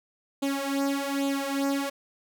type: tone with flanger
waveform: sawtooth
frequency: 277.2 Hz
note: C#4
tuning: in tune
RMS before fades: -28 dBFS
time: 0.42-1.9 s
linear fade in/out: 10 ms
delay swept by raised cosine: 0.27 to 3.47 ms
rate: 1.2 Hz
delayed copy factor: +0.75
effects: none